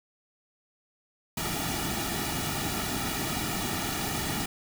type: noise with comb filter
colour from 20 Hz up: pink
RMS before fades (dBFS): -31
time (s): 1.37-4.46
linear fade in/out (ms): 5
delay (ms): 1.9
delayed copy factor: -0.7
effects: none